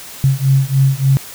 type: beating tone pair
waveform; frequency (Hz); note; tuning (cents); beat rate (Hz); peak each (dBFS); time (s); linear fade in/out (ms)
sine; 133.6 / 137; C3 / C#3; +36 / -20; 3.4; -13; 0.24-1.17; 0
effects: white hiss -33 dBFS RMS until 1.34 s